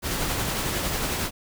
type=noise with tremolo; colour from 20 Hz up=pink; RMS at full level=-26 dBFS; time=0.02-1.31 s; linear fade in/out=50 ms; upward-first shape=sine; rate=11 Hz; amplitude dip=25%; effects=none